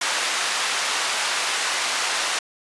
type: band-pass noise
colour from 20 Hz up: pink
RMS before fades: -24 dBFS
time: 0.01-2.39 s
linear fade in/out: 5 ms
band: 1000 to 8000 Hz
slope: 12 dB/octave
effects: resampled to 24000 Hz